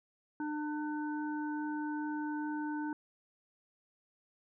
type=harmonic tone; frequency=300.4 Hz; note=D4; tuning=39 cents sharp; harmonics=1 / 3 / 5; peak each=-35 / -42 / -45 dBFS; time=0.4-2.93 s; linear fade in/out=2 ms; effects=none